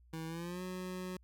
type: tone with pitch glide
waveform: 25% pulse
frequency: 161.6 to 183.5 Hz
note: E3 to F#3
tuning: -34 to -14 cents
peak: -36 dBFS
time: 0.13-1.17 s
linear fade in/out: 5 ms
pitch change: +220 cents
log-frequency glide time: 0.27-0.62 s
effects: added 60 Hz sine -60 dBFS peak until 1.23 s